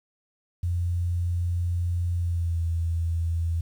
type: tone with pitch glide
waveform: sine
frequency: 87.31 to 83.51 Hz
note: F2 to E2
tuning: 0 to +23 cents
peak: -23 dBFS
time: 0.63-3.61 s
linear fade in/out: 5 ms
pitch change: -77 cents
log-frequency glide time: 2.14-2.63 s
effects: 9-bit